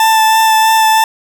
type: tone with vibrato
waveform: 40% pulse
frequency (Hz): 883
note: A5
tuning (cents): +6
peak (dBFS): -6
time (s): 0-1.04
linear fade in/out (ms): 2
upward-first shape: sine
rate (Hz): 3.1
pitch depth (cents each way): 11
effects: none